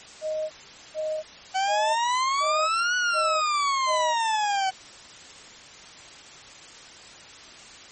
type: tone bursts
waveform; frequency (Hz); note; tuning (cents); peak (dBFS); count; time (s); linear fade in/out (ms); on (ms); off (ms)
sine; 622.3; D#5; 0; -25; 6; 0.21-4.15; 50; 290; 440
type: exponential two-way sweep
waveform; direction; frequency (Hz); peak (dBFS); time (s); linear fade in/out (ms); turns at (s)
40% pulse; up then down; 752 to 1480 to 752; -21; 1.54-4.71; 20; 2.96
effects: white hiss -45 dBFS RMS until 7.91 s + MP3 32 kbps